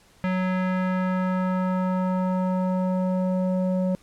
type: tone with low-pass filter sweep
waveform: square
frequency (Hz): 185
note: F#3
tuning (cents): 0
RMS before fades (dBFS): -24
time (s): 0.24-3.95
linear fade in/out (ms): 0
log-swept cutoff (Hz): 2100 to 550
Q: 1.7
effects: pink hiss -57 dBFS RMS until 4.02 s + low-pass 11000 Hz 12 dB/octave